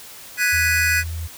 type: chord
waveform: square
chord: G# minor seventh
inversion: third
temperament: equal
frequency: 1480 / 1661.2 / 1975.5 / 2489 Hz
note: F#6 / G#6 / B6 / D#7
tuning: 0 / 0 / 0 / 0 cents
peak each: -23 dBFS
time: 0.37-1.04 s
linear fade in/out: 50 ms
type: tone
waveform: sine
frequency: 82.2 Hz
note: E2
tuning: 4 cents flat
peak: -25 dBFS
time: 0.52-1.28 s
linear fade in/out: 20 ms
effects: white hiss -40 dBFS RMS until 1.37 s